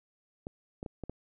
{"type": "clicks", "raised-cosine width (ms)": 2, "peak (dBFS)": -25, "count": 5, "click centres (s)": [0.469, 0.829, 0.862, 1.037, 1.096], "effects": []}